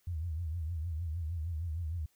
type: tone with vibrato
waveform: sine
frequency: 82 Hz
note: E2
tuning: 9 cents flat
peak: -33 dBFS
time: 0.07-2.06 s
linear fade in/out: 5 ms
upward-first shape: triangle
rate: 6.5 Hz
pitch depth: 160 cents each way
effects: white hiss -72 dBFS RMS until 2.15 s